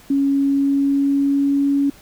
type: tone with pitch glide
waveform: sine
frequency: 277.3 to 280.5 Hz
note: C#4 to C#4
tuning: +1 to +21 cents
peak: -14 dBFS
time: 0.1-1.9 s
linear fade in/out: 5 ms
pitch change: +20 cents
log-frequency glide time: 0.43-1.69 s
effects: pink hiss -47 dBFS RMS until 2.01 s